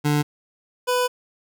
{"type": "tone pair in turn", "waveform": "25% pulse", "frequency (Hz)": [147.8, 497.1], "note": ["D3", "B4"], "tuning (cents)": [11, 11], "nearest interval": "octave + major sixth", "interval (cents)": 2100, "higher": "second", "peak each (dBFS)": [-14, -15], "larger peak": "first", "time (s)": [[0.04, 0.23], [0.87, 1.08]], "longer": "second", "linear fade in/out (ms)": 20, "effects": []}